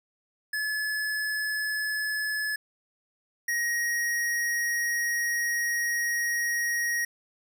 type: tone pair in turn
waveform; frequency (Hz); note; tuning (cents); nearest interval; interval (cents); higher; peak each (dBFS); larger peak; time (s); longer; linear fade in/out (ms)
square; 1715 / 1886; A6 / A#6; -45 / +20; major second; 165; second; -28 / -26; second; 0.53-2.56 / 3.48-7.05; second; 5
effects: none